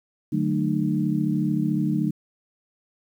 sine tone cluster, 150.8 / 186.7 / 220.3 / 303.2 Hz, D3 / F#3 / A3 / D#4, +46 / +16 / +2 / -45 cents, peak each -26 dBFS, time 0.32-2.11 s, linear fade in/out 10 ms, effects 9-bit

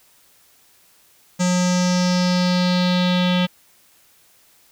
square tone with low-pass filter sweep, 180 Hz, F#3, 47 cents flat, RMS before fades -18 dBFS, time 1.39-3.47 s, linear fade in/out 20 ms, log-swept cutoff 7000 to 3300 Hz, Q 4.2, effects white hiss -55 dBFS RMS until 4.71 s

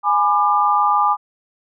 sine chord, G# diminished, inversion none, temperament just, 830.6 / 996.7 / 1196.1 Hz, G#5 / B5 / D6, 0 / +16 / +31 cents, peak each -17 / -20 / -16 dBFS, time 0.03-1.17 s, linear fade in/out 50 ms, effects none

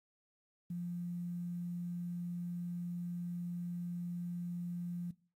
sine tone with quantisation, 174.61 Hz, F3, in tune, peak -37 dBFS, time 0.7-5.11 s, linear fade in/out 5 ms, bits 11, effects noise-tail reverb RT60 0.4 s tail -20 dB re dry + AAC 48 kbps

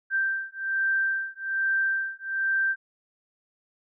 sine beating tone pair, 1568 / 1569.2 Hz, G6 / G6, 0 / +1 cents, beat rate 1.2 Hz, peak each -27 / -27 dBFS, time 0.1-2.76 s, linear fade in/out 50 ms, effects none

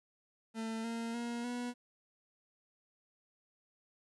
40% pulse tone with pitch steps, 223.9 / 230.3 / 236.9 / 243.7 Hz, A3 / A#3 / A#3 / B3, +30 / -21 / +28 / -23 cents, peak -36 dBFS, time 0.54-1.74 s, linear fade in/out 50 ms, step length 300 ms, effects resampled to 24000 Hz + 12-bit

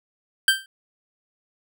25% pulse tone with exponential decay, 1568 Hz, G6, in tune, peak -7 dBFS, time 0.48-0.66 s, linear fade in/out 2 ms, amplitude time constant 39 ms, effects none

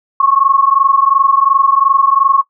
sine tone pair together, 1085.9 / 1108.7 Hz, C#6 / C#6, -36 / 0 cents, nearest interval unison, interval 36 cents, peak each -11 dBFS, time 0.2-2.42 s, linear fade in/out 5 ms, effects noise-tail reverb RT60 0.1 s tail -17 dB re dry

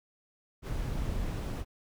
brown noise, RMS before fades -34 dBFS, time 0.62-1.65 s, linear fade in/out 50 ms
clicks, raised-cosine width 5 ms, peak -26 dBFS, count 11, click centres 0.853 / 0.884 / 0.922 / 0.956 / 0.989 / 1.021 / 1.053 / 1.092 / 1.123 / 1.161 / 1.198 s
effects none

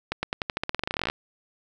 accelerating click train, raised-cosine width 0.3 ms, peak -10 dBFS, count 22, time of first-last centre 0.12-1.1 s, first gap 110 ms, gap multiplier 0.9, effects none

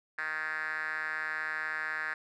5% pulse tone with band-pass filter, 155.8 Hz, D#3, 3 cents sharp, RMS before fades -35 dBFS, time 0.18-2.14 s, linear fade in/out 5 ms, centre 1700 Hz, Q 5.6, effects none

